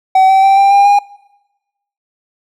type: tone with pitch steps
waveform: triangle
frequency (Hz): 760 / 770.2 / 780.5 / 790.9 / 801.5 / 812.2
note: F#5 / G5 / G5 / G5 / G5 / G#5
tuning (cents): +46 / -31 / -8 / +15 / +38 / -39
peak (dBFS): -3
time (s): 0.15-0.99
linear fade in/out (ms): 5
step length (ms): 140
effects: noise-tail reverb RT60 1.0 s tail -23 dB re dry